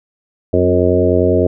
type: harmonic tone with a mistuned harmonic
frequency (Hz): 90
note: F#2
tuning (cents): -47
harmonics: 1 / 2 / 3 / 4 / 5 / 6 / 7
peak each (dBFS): -17 / -22 / -18 / -16 / -16 / -19 / -18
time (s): 0.53-1.47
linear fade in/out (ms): 5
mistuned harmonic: 3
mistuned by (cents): -20
effects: none